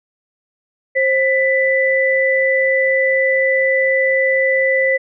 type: tone pair together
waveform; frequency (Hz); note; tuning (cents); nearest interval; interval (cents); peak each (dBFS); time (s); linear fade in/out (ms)
sine; 530.1 / 1987; C5 / B6; +23 / +10; octave + major seventh; 2287; -15; 0.95-4.98; 20
effects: none